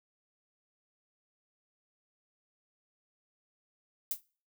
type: noise with exponential decay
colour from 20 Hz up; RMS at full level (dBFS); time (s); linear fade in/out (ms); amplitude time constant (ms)
violet; -28; 4.11-4.21; 1; 21
effects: noise-tail reverb RT60 0.4 s tail -23 dB re dry